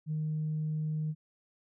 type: tone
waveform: sine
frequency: 154.6 Hz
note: D#3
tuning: 11 cents flat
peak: -29 dBFS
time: 0.06-1.15 s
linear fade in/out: 50 ms
effects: tanh soft clip ceiling -26 dBFS